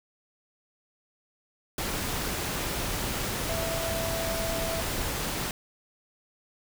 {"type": "tone in noise", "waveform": "sine", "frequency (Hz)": 660, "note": "E5", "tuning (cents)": 2, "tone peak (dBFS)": -32, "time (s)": [3.49, 4.81], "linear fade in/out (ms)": 2, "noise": "pink", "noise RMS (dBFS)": -31, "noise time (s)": [1.78, 5.51], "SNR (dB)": -4, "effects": []}